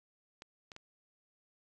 clicks, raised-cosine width 0.2 ms, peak -30 dBFS, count 3, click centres 0.421 / 0.718 / 0.764 s, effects resampled to 24000 Hz

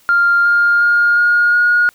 sine tone with pitch steps, 1396.9 / 1407.4 / 1418 / 1428.7 / 1439.5 Hz, F6 / F6 / F6 / F6 / F#6, 0 / +13 / +26 / +39 / -48 cents, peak -8 dBFS, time 0.09-1.89 s, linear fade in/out 0 ms, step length 360 ms, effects tanh soft clip ceiling -4 dBFS + white hiss -51 dBFS RMS until 1.94 s

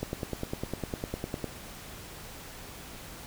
click train, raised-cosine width 2 ms, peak -18 dBFS, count 15, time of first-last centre 0.03-1.443 s, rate 9.91 Hz, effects pink hiss -45 dBFS RMS until 3.26 s

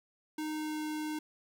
square tone with pitch glide, 308.5 to 306.5 Hz, D#4 to D#4, -15 to -26 cents, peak -35 dBFS, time 0.38-1.19 s, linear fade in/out 5 ms, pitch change -11 cents, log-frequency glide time 0.52-0.83 s, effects 11-bit

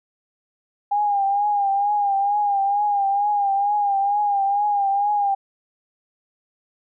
sine tone with vibrato, 809 Hz, G#5, 46 cents flat, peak -17 dBFS, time 0.91-5.35 s, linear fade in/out 10 ms, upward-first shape triangle, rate 2.2 Hz, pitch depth 60 cents each way, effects none

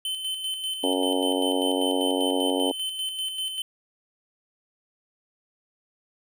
square tone with tremolo, 3062 Hz, G7, 41 cents flat, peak -27 dBFS, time 0.05-3.62 s, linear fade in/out 2 ms, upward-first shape square, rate 5.1 Hz, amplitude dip 45%
harmonic tone, 92.5 Hz, F#2, in tune, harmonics 3 / 4 / 5 / 6 / 7 / 8 / 9 / 10, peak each -26 / -31 / -29 / -31 / -34 / -35 / -35 / -40 dBFS, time 0.83-2.72 s, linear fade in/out 10 ms
effects none

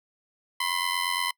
15% pulse ring-modulated tone, 1021 Hz, C6, 43 cents flat, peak -16 dBFS, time 0.6-1.31 s, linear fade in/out 5 ms, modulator 44.3 Hz, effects noise-tail reverb RT60 0.1 s tail -25 dB re dry

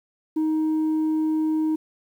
sine tone, 313.1 Hz, D#4, 11 cents sharp, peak -17 dBFS, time 0.36-1.76 s, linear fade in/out 10 ms, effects tanh soft clip ceiling -19 dBFS + 9-bit

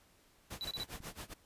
pink noise with tremolo, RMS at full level -44 dBFS, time 0.5-1.34 s, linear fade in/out 10 ms, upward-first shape sine, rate 7.4 Hz, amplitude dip 95%
triangle tone bursts, 3951 Hz, B7, in tune, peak -36 dBFS, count 4, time 0.61-0.834 s, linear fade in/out 0 ms, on 35 ms, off 28 ms
clicks, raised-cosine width 5 ms, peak -39 dBFS, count 2, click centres 0.781 / 1.004 s
effects pink hiss -67 dBFS RMS until 1.45 s + resampled to 32000 Hz

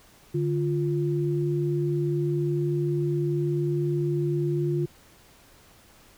sine tone pair together, 146.68 / 349.2 Hz, D3 / F4, -2 / 0 cents, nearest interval octave + minor third, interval 1502 cents, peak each -25 / -26 dBFS, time 0.34-4.86 s, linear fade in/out 10 ms, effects pink hiss -55 dBFS RMS until 6.17 s

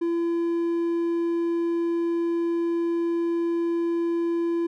triangle tone, 338.4 Hz, E4, 45 cents sharp, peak -20 dBFS, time 0.01-4.67 s, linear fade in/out 10 ms, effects none

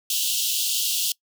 pink high-pass noise, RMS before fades -24 dBFS, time 0.1-1.12 s, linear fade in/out 2 ms, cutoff 2800 Hz, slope 96 dB/octave, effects noise-tail reverb RT60 0.1 s tail -23 dB re dry

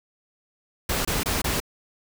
pink noise bursts, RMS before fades -25 dBFS, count 4, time 0.89-1.602 s, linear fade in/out 5 ms, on 160 ms, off 24 ms, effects none

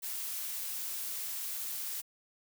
blue noise, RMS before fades -38 dBFS, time 0.02-2.02 s, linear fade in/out 20 ms, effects none

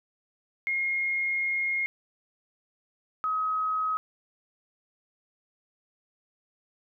sine tone pair in turn, 2144 / 1269.7 Hz, C7 / D#6, +42 / +35 cents, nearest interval major sixth, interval 907 cents, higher first, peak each -25 dBFS, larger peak neither, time 0.67-1.86 / 3.24-3.97 s, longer first, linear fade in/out 0 ms, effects none

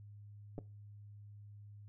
clicks, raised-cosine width 2 ms, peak -30 dBFS, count 2, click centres 0.581 / 0.588 s, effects noise-tail reverb RT60 0.3 s tail -19 dB re dry + added 103 Hz sine -51 dBFS peak until 1.88 s

